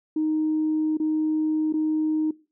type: tone with dropouts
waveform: sine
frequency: 310.9 Hz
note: D#4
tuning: 1 cent flat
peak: -20 dBFS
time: 0.16-2.31 s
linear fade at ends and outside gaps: 5 ms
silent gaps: 0.972-0.999 / 1.726-1.738 s
effects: noise-tail reverb RT60 0.3 s tail -20 dB re dry + tanh soft clip ceiling -16 dBFS